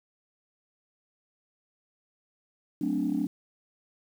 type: chord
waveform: sine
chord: D dominant seventh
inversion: first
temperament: equal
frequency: 185 / 220 / 261.6 / 293.7 Hz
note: F#3 / A3 / C4 / D4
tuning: 0 / 0 / 0 / 0 cents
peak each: -33 / -32 / -30 / -28 dBFS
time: 2.81-3.27 s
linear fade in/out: 5 ms
effects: tanh soft clip ceiling -18 dBFS + 9-bit